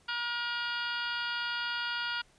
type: harmonic tone with a mistuned harmonic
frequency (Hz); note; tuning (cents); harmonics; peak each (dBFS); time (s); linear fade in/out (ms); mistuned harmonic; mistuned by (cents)
476.4; A#4; +38; 2 / 3 / 4 / 5 / 6 / 7 / 8 / 9 / 10; -41 / -34 / -45 / -46 / -39 / -42 / -49 / -46 / -44; 0.08-2.22; 10; 8; -51
effects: pink hiss -64 dBFS RMS until 2.38 s + resampled to 22050 Hz